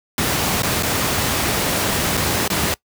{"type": "noise with dropouts", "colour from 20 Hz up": "pink", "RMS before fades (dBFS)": -19, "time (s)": [0.18, 2.74], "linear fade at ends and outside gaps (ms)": 1, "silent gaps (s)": [[0.621, 0.632], [0.825, 0.832], [2.17, 2.174], [2.478, 2.501]], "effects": ["noise-tail reverb RT60 0.1 s tail -22 dB re dry", "high-pass 80 Hz 12 dB/octave"]}